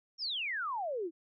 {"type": "exponential sweep", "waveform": "sine", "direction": "down", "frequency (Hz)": [5640, 310], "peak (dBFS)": -33, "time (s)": [0.18, 1.11], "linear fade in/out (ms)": 50, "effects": []}